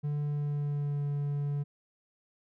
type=tone with pitch glide; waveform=triangle; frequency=146.83 to 143.89 Hz; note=D3 to D3; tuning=0 to -35 cents; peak=-27 dBFS; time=0.03-1.64 s; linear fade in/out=20 ms; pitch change=-35 cents; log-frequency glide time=0.21-1.05 s; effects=none